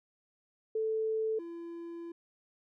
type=tone pair in turn; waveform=sine / triangle; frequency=440 / 338.3 Hz; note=A4 / E4; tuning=0 / +45 cents; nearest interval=perfect fourth; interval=455 cents; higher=first; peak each=-29 / -38 dBFS; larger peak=first; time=0.75-1.39 / 1.39-2.12 s; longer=second; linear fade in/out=5 ms; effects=none